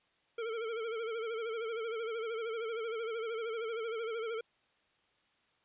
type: tone with vibrato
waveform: square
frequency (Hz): 452.7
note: A4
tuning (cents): +49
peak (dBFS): -36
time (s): 0.38-4.41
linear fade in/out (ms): 5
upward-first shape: sine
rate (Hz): 13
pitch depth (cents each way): 72
effects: white hiss -72 dBFS RMS until 5.64 s + resampled to 8000 Hz